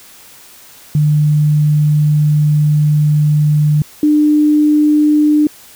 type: tone pair in turn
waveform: sine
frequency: 150 / 300 Hz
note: D3 / D4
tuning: +37 / +37 cents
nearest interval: octave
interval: 1200 cents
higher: second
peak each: -8 / -7 dBFS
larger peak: second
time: 0.95-3.82 / 4.03-5.47 s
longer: first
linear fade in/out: 2 ms
effects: white hiss -40 dBFS RMS until 5.75 s